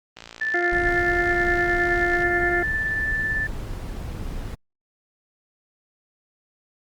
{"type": "click train", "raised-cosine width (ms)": 0.2, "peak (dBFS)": -21, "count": 118, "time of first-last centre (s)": [0.17, 2.223], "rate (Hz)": 57}
{"type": "tone with tremolo", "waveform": "sine", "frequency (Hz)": 1760, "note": "A6", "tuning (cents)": 0, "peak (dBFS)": -21, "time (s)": [0.41, 3.47], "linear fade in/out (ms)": 5, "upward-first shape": "sine", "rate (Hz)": 18, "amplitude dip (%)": 25}
{"type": "harmonic tone", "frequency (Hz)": 350.1, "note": "F4", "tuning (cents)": 4, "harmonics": [1, 2, 4, 5, 6], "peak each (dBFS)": [-24, -27, -30, -31, -32], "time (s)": [0.54, 2.63], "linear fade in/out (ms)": 5}
{"type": "noise", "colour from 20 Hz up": "brown", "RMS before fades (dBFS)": -31, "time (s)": [0.72, 4.55], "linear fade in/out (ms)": 5}
{"effects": ["Opus 32 kbps"]}